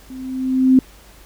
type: tone with level ramp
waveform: sine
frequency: 260 Hz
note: C4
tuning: 11 cents flat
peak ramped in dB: -31 to -6 dBFS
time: 0.1-0.79 s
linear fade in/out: 2 ms
effects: added 50 Hz sine -46 dBFS peak until 1.25 s + pink hiss -47 dBFS RMS until 1.25 s